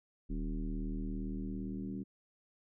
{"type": "tone with frequency modulation", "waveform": "sine", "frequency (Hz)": 116.54, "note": "A#2", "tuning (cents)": 0, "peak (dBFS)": -35, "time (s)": [0.29, 2.04], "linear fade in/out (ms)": 20, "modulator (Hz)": 77.6, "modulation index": 2.4, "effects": []}